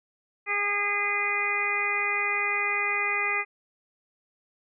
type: harmonic tone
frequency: 408.6 Hz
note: G#4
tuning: 28 cents flat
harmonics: 1 / 2 / 3 / 4 / 5 / 6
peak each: -37 / -36 / -32 / -38 / -27 / -29 dBFS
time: 0.46-3.45 s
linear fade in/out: 50 ms
effects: none